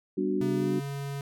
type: chord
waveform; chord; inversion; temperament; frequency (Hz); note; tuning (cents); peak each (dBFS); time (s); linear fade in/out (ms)
sine; G major seventh; none; equal; 196 / 246.9 / 293.7 / 370; G3 / B3 / D4 / F#4; 0 / 0 / 0 / 0; -31 / -35 / -30 / -29; 0.17-0.8; 10
type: tone with pitch glide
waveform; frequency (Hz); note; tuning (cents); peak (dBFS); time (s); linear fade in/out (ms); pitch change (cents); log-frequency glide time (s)
square; 134.9 to 139.9; C#3 to C#3; -47 to +16; -33; 0.41-1.21; 2; +63; 0.54-0.74
effects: none